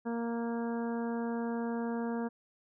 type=harmonic tone; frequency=233.1 Hz; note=A#3; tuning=in tune; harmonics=1 / 2 / 3 / 4 / 5 / 6 / 7; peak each=-33 / -38 / -44 / -44 / -51 / -51 / -50 dBFS; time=0.05-2.29 s; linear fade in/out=20 ms; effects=none